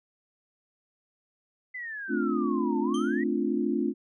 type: exponential two-way sweep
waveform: sine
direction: down then up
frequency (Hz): 2041 to 876 to 1990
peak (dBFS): -34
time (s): 1.74-3.24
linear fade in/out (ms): 10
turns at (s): 2.8
type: chord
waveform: sine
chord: D minor seventh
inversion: second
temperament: equal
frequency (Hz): 220 / 261.6 / 293.7 / 349.2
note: A3 / C4 / D4 / F4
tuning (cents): 0 / 0 / 0 / 0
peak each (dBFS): -30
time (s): 2.08-3.94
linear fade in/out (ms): 50
type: tone with exponential decay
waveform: sawtooth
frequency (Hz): 3136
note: G7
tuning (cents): 0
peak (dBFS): -33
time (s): 2.94-3.23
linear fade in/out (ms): 5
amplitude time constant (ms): 61
effects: resampled to 24000 Hz